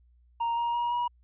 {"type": "tone with pitch steps", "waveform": "triangle", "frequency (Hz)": [932.3, 942.6, 953, 963.5], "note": ["A#5", "A#5", "A#5", "B5"], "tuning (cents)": [0, 19, 38, -43], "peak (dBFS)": -24, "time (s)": [0.4, 1.08], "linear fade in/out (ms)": 10, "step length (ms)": 170, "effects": ["added 60 Hz sine -58 dBFS peak until 1.23 s", "resampled to 8000 Hz"]}